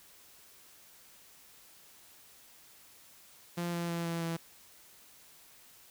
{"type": "tone with pitch steps", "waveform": "sawtooth", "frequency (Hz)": [172.8, 171.11, 169.44, 167.78, 166.14], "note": ["F3", "F3", "E3", "E3", "E3"], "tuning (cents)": [-18, -35, 48, 31, 14], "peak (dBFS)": -29, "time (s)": [3.57, 4.37], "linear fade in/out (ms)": 10, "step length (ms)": 160, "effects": ["white hiss -58 dBFS RMS until 5.9 s"]}